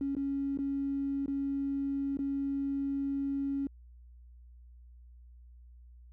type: tone with dropouts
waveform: triangle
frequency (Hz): 277.2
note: C#4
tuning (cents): 0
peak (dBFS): -26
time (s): 0.01-3.67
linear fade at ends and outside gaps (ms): 2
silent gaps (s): 0.151-0.166 / 0.574-0.588 / 1.26-1.28 / 2.171-2.19
effects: tanh soft clip ceiling -28 dBFS + added 60 Hz sine -51 dBFS peak until 6.12 s